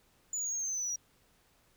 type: exponential sweep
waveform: sine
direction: down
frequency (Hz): 7010 to 5720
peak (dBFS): -30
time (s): 0.33-0.96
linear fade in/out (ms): 5
effects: tanh soft clip ceiling -31 dBFS + pink hiss -68 dBFS RMS until 1.76 s

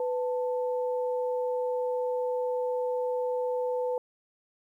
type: tone pair together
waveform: sine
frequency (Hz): 498.6 / 884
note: B4 / A5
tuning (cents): +16 / +8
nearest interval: minor seventh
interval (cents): 992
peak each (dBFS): -27 / -36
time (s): 0-3.98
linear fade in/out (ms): 2
effects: 11-bit

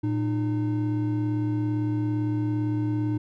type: tone pair together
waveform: triangle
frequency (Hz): 114.1 / 304.6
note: A#2 / D#4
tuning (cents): -37 / -37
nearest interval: octave + perfect fourth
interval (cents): 1700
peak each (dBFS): -24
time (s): 0.03-3.18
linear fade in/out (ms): 10
effects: none

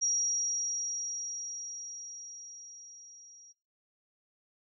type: tone with level ramp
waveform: sine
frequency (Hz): 5690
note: F8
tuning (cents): +31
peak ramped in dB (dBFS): -26 to -53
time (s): 0.01-3.53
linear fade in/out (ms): 20
effects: noise-tail reverb RT60 0.3 s tail -21 dB re dry

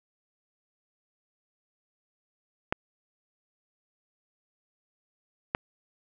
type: clicks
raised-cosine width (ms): 0.5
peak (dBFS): -10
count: 2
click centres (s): 2.725 / 5.549
effects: none

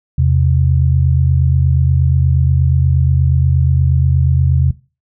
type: tone pair together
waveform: sine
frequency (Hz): 82.41 / 130.81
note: E2 / C3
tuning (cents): 0 / 0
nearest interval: minor sixth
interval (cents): 800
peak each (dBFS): -12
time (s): 0.18-4.71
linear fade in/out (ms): 5
effects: noise-tail reverb RT60 0.3 s tail -18 dB re dry

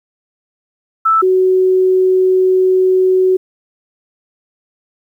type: tone pair in turn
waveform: sine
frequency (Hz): 1318.5 / 372.9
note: E6 / F#4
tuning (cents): 0 / +14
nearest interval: octave + minor seventh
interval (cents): 2186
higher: first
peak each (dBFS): -8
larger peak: neither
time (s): 1.05-1.22 / 1.22-3.37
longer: second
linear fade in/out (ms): 10
effects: 8-bit

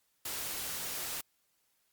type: noise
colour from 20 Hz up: white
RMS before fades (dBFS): -38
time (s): 0.25-1.21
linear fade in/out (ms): 5
effects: white hiss -75 dBFS RMS until 1.92 s + Opus 48 kbps

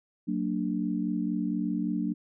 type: chord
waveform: sine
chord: Gb augmented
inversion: none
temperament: equal with one note detuned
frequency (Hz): 185 / 228.8 / 293.7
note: Gb3 / Bb3 / D4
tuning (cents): 0 / -32 / 0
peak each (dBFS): -31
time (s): 0.27-2.14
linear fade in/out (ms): 20
effects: none

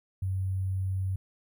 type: tone with sample-and-hold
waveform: sine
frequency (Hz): 94.8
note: F#2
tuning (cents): +43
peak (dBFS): -27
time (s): 0.22-1.16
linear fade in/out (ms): 5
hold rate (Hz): 11025
effects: none

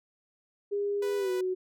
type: tone with pitch glide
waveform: sine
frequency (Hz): 406 to 370.2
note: G#4 to F#4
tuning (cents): -39 to +1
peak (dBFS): -27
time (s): 0.71-1.55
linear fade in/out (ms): 20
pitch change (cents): -160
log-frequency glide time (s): 1.18-1.31
type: tone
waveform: sawtooth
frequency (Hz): 493.9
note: B4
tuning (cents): 0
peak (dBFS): -33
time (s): 1.02-1.41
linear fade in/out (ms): 5
effects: none

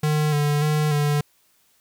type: tone with vibrato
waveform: square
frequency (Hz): 149.3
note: D3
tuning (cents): +29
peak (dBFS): -19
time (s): 0.03-1.21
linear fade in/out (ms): 5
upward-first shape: square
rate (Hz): 1.7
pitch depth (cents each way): 29
effects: white hiss -62 dBFS RMS until 1.8 s

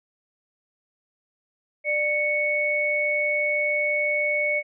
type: tone pair together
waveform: sine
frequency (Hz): 595.1 / 2217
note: D5 / C#7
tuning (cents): +23 / 0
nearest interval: octave + major seventh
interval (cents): 2277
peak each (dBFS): -26 / -22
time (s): 1.84-4.63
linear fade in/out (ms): 50
effects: none

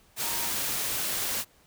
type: tone in noise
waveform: sine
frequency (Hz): 932.3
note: A#5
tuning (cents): 0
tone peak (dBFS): -40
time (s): 0.2-0.51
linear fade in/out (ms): 50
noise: white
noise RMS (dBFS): -30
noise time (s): 0.16-1.45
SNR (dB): -13
effects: pink hiss -61 dBFS RMS until 1.66 s

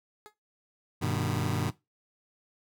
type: tone with exponential decay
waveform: 15% pulse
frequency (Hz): 422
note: G#4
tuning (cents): +28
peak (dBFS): -36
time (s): 0.26-0.34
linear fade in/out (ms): 0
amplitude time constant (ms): 17
type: chord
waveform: sawtooth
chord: G augmented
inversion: none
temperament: just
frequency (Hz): 98 / 122.5 / 153.12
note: G2 / B2 / D#3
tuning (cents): 0 / -14 / -27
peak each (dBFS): -28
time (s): 1.01-1.71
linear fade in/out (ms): 20
effects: noise-tail reverb RT60 0.2 s tail -17 dB re dry

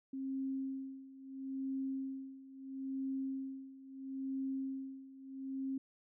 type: tone with tremolo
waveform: sine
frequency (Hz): 267.7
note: C4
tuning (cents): +40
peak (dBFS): -35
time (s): 0.13-5.78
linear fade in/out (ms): 5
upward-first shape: sine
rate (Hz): 0.75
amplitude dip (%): 85
effects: none

